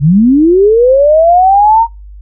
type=linear sweep; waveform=sine; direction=up; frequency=130 to 932.3 Hz; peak=-3 dBFS; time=0-1.87 s; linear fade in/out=50 ms; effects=noise-tail reverb RT60 0.2 s tail -22 dB re dry + added 50 Hz sine -28 dBFS peak until 2.21 s